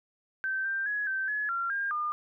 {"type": "tone with pitch steps", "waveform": "sine", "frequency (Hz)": [1550, 1575, 1677, 1553, 1698, 1375, 1608, 1210], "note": ["G6", "G6", "G#6", "G6", "G#6", "F6", "G6", "D#6"], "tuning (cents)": [-20, 8, 16, -17, 38, -27, 44, -49], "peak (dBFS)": -28, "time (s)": [0.44, 2.12], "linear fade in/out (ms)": 0, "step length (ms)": 210, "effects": []}